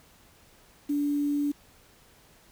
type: tone with quantisation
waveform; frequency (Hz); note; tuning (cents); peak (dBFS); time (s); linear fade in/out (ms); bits
sine; 289.3; D4; -26; -24; 0.89-1.52; 10; 8
effects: pink hiss -58 dBFS RMS until 2.51 s